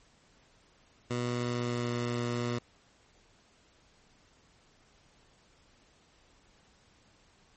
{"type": "tone with pitch glide", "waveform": "15% pulse", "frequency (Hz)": [121.7, 120.16], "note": ["B2", "B2"], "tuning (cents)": [-25, -47], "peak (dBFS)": -24, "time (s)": [1.1, 2.59], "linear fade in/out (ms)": 10, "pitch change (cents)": -22, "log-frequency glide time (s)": [1.38, 1.95], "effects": ["pink hiss -64 dBFS RMS until 7.56 s", "MP3 32 kbps"]}